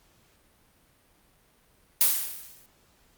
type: noise with exponential decay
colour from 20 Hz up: blue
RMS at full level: -18 dBFS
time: 2.01-2.66 s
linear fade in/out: 0 ms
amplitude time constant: 140 ms
effects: pink hiss -63 dBFS RMS until 3.17 s + Opus 48 kbps